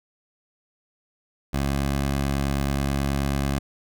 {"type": "tone", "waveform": "15% pulse", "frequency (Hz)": 69.3, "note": "C#2", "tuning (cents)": 0, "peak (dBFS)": -16, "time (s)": [1.53, 3.59], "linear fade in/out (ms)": 10, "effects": []}